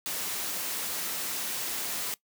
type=noise; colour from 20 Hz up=white; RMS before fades=-33 dBFS; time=0.06-2.14 s; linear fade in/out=0 ms; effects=noise-tail reverb RT60 0.1 s tail -20 dB re dry + high-pass 150 Hz 12 dB/octave